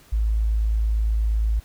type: tone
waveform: sine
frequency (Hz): 54.3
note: A1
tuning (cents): -22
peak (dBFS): -18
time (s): 0.12-1.6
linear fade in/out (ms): 10
effects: pink hiss -52 dBFS RMS until 1.64 s